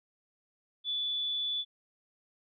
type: tone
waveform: sine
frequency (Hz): 3462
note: A7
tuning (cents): -29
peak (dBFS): -30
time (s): 0.84-1.65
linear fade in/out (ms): 50
effects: none